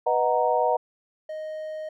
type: chord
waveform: sine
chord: B major seventh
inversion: none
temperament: equal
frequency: 493.9 / 622.3 / 740 / 932.3 Hz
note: B4 / D#5 / F#5 / A#5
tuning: 0 / 0 / 0 / 0 cents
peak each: -25 dBFS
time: 0.06-0.77 s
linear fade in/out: 10 ms
type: tone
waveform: triangle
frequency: 622.3 Hz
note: D#5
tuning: in tune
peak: -29 dBFS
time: 1.29-1.89 s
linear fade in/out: 5 ms
effects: none